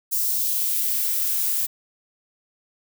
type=noise with high-pass filter sweep; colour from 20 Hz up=violet; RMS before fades=-23 dBFS; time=0.11-1.67 s; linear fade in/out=20 ms; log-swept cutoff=5600 to 610 Hz; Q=1.1; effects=none